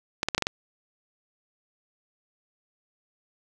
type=clicks; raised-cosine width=0.2 ms; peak=-7 dBFS; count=6; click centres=0.231 / 0.286 / 0.348 / 0.38 / 0.423 / 0.469 s; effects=none